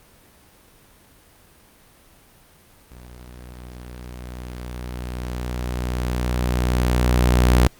sawtooth tone with level ramp, 61.3 Hz, B1, 12 cents flat, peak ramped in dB -37 to -8 dBFS, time 2.91-7.67 s, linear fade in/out 0 ms, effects pink hiss -52 dBFS RMS until 7.79 s + Opus 32 kbps

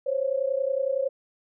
sine tone pair together, 523.6 / 554.4 Hz, C5 / C#5, +1 / 0 cents, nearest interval minor second, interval 99 cents, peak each -26 dBFS, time 0.06-1.09 s, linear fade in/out 10 ms, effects none

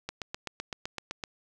click train, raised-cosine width 0.2 ms, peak -17 dBFS, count 10, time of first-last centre 0.09-1.238 s, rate 7.84 Hz, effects none

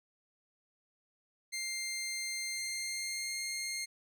15% pulse tone with pitch glide, 2100 to 2124 Hz, C7 to C7, +6 to +25 cents, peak -29 dBFS, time 1.52-3.86 s, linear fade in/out 20 ms, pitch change +19 cents, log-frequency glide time 2.53-3.36 s, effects none

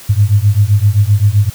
sine beating tone pair, 99.2 / 106.9 Hz, G2 / A2, +21 / -49 cents, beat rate 7.7 Hz, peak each -10 dBFS, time 0.09-1.5 s, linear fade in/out 10 ms, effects white hiss -35 dBFS RMS until 1.54 s

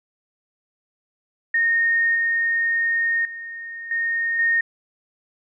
sine tone with level steps, 1845 Hz, A#6, 18 cents flat, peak -16 / -18 / -31 / -20 / -16 dBFS, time 1.54-4.61 s, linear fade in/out 5 ms, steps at 2.15 / 3.25 / 3.91 / 4.39 s, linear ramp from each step 2 ms, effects none

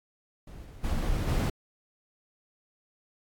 brown noise with level steps, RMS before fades -44 / -46 / -29 / -25 dBFS, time 0.47-1.5 s, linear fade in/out 5 ms, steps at 0.64 / 0.83 / 1.27 s, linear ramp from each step 20 ms, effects AAC 64 kbps

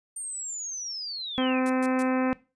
sine linear sweep, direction down, 8870 to 2329 Hz, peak -32 dBFS, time 0.16-1.6 s, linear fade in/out 5 ms
harmonic tone, 257.9 Hz, C4, 25 cents flat, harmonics 1 / 2 / 3 / 4 / 5 / 6 / 7 / 8 / 9 / 10, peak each -24 / -30 / -34 / -36 / -38 / -40 / -41 / -42 / -43 / -44 dBFS, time 1.38-2.33 s, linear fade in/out 0 ms
violet noise bursts, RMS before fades -35 dBFS, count 3, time 1.66-2.025 s, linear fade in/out 0 ms, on 35 ms, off 130 ms
effects noise-tail reverb RT60 0.3 s tail -19 dB re dry + resampled to 22050 Hz

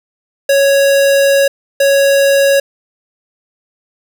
square tone bursts at uneven times, 554.4 Hz, C#5, in tune, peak -8 dBFS, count 2, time 0.49-1.48 / 1.8-2.6 s, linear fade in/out 5 ms, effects none

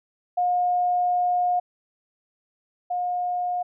sine tone pair in turn, 716 / 716 Hz, F5 / F5, +43 / +43 cents, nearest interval unison, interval 0 cents, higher neither, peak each -19 / -23 dBFS, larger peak first, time 0.37-1.6 / 2.9-3.63 s, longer first, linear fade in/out 10 ms, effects none

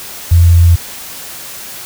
sine tone, 85.4 Hz, F2, 38 cents flat, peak -3 dBFS, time 0.31-0.76 s, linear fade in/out 10 ms, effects white hiss -28 dBFS RMS until 1.85 s

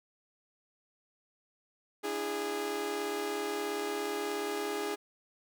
sawtooth tone cluster, 296.4 / 334.9 / 411.9 Hz, D4 / E4 / G#4, +16 / +27 / -14 cents, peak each -37 / -37 / -30 dBFS, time 2.03-4.96 s, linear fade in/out 20 ms, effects none

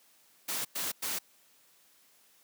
white noise bursts, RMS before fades -34 dBFS, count 3, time 0.48-1.19 s, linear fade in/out 10 ms, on 170 ms, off 100 ms, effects white hiss -64 dBFS RMS until 2.43 s + high-pass 150 Hz 12 dB/octave

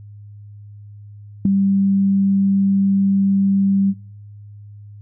sine tone with ADSR envelope, 196 Hz, G3, in tune, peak -7 dBFS, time 1.45-3.94 s, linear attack 4 ms, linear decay 5 ms, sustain -6 dB, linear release 47 ms, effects noise-tail reverb RT60 0.6 s tail -25 dB re dry + added 103 Hz sine -36 dBFS peak until 5.01 s

